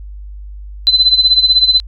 sine tone with tremolo, 4042 Hz, B7, 39 cents sharp, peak -4 dBFS, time 0.87-1.8 s, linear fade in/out 0 ms, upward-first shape sine, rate 16 Hz, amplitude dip 75%, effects added 50 Hz sine -27 dBFS peak until 1.87 s

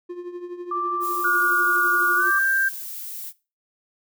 triangle tone with tremolo, 353.2 Hz, F4, 20 cents sharp, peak -26 dBFS, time 0.09-2.31 s, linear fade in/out 10 ms, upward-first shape triangle, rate 12 Hz, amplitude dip 70%
sine tone, 1175 Hz, D6, 1 cent sharp, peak -23 dBFS, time 0.71-2.39 s, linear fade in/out 5 ms
violet noise, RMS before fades -34 dBFS, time 1-3.33 s, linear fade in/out 50 ms
sine tone with pitch glide, 1441 to 1580.5 Hz, F#6 to G6, -46 to +14 cents, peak -18 dBFS, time 1.24-2.69 s, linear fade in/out 10 ms, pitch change +160 cents, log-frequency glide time 2.16-2.29 s
effects noise-tail reverb RT60 0.3 s tail -19 dB re dry

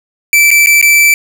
45% pulse tone with dropouts, 2325 Hz, D7, 18 cents flat, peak -4 dBFS, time 0.33-1.14 s, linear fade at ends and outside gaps 1 ms, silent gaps 0.506-0.513 / 0.661-0.67 / 0.814-0.826 s, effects none

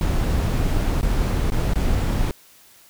brown noise with dropouts, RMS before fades -20 dBFS, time 0.01-2.31 s, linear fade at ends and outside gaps 1 ms, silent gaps 1.012-1.029 / 1.501-1.52 / 1.736-1.756 s, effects white hiss -51 dBFS RMS until 2.89 s

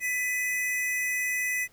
square tone pair together, 1990.1 / 2526 Hz, B6 / D#7, +13 / +26 cents, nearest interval major third, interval 413 cents, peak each -28 / -34 dBFS, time 0-1.68 s, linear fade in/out 50 ms, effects pink hiss -61 dBFS RMS until 1.72 s

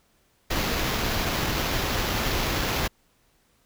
pink noise with sample-and-hold, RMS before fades -26 dBFS, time 0.5-2.88 s, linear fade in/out 10 ms, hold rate 8820 Hz, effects pink hiss -65 dBFS RMS until 3.65 s

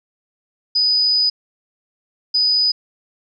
sine tone bursts at uneven times, 4978 Hz, D#8, in tune, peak -13 dBFS, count 2, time 0.75-1.3 / 2.34-2.72 s, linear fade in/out 10 ms, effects none

